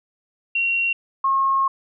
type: tone pair in turn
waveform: sine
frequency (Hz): 2744 / 1081.7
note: F7 / C#6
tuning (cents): -31 / -43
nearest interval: octave + major third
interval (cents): 1612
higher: first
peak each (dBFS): -18 / -16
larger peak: second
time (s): 0.55-0.93 / 1.24-1.68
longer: second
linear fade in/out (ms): 5
effects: none